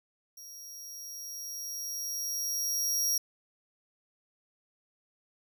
sawtooth tone with level ramp, 5650 Hz, F8, 19 cents sharp, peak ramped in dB -43 to -23 dBFS, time 0.37-3.18 s, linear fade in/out 5 ms, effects none

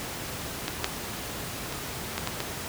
clicks, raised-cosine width 0.2 ms, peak -11 / -6 / -18 / -11 / -11 / -12 dBFS, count 6, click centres 0.681 / 0.844 / 1.725 / 2.18 / 2.274 / 2.404 s, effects pink hiss -35 dBFS RMS until 2.68 s + high-pass 60 Hz 12 dB/octave

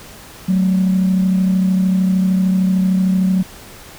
sine tone pair together, 186.2 / 219.4 Hz, F#3 / A3, +11 / -5 cents, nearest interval minor third, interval 284 cents, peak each -11 / -22 dBFS, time 0.48-3.43 s, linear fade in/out 10 ms, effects tanh soft clip ceiling -7 dBFS + pink hiss -38 dBFS RMS until 3.98 s

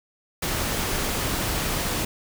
pink noise, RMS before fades -26 dBFS, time 0.42-2.05 s, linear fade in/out 5 ms, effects none

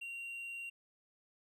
triangle tone, 2759 Hz, F7, 22 cents flat, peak -40 dBFS, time 0.01-0.7 s, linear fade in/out 10 ms, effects none

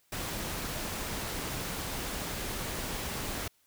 pink noise, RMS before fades -36 dBFS, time 0.12-3.48 s, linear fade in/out 5 ms, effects white hiss -69 dBFS RMS until 3.66 s

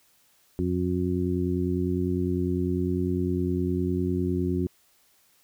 harmonic tone, 89.9 Hz, F#2, 49 cents flat, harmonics 1 / 2 / 3 / 4, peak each -29 / -29 / -29 / -29 dBFS, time 0.59-4.67 s, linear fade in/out 0 ms, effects white hiss -63 dBFS RMS until 5.43 s

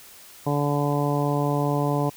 harmonic tone, 144.6 Hz, D3, 27 cents flat, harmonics 1 / 2 / 3 / 4 / 5 / 6 / 7, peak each -24 / -27 / -29 / -30 / -31 / -32 / -32 dBFS, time 0.46-2.1 s, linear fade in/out 10 ms, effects white hiss -47 dBFS RMS until 2.16 s

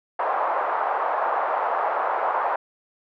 white band-pass noise, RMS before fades -24 dBFS, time 0.19-2.56 s, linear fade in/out 5 ms, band 600 to 1100 Hz, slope 24 dB/octave, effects none

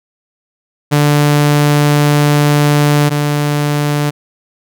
sawtooth tone pair in turn, 146.83 / 146.83 Hz, D3 / D3, 0 / 0 cents, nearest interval unison, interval 0 cents, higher neither, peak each -4 / -8 dBFS, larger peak first, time 0.91-3.1 / 3.1-4.11 s, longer first, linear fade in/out 20 ms, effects none

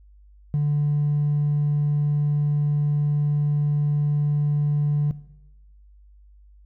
sine tone with hard clipping, 146.83 Hz, D3, in tune, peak -19 dBFS, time 0.54-5.11 s, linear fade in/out 0 ms, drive 1 dB, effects noise-tail reverb RT60 0.9 s tail -17 dB re dry + added 50 Hz sine -48 dBFS peak until 6.65 s

